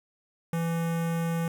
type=tone with notch filter; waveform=square; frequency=166.7 Hz; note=E3; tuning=20 cents sharp; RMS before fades=-28 dBFS; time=0.53-1.48 s; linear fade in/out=2 ms; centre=4400 Hz; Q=0.99; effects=9-bit